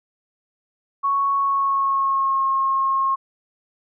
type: tone with pitch glide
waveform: sine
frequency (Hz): 1108.7 to 1078.4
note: C#6 to C#6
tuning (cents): 0 to -48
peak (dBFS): -17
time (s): 1.03-3.16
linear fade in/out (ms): 20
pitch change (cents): -48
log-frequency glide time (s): 1.36-2.44
effects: none